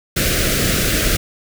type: band-stop noise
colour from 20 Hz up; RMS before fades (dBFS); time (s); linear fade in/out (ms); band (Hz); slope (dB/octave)
pink; -17; 0.16-1.17; 10; 640 to 1300; 48
effects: none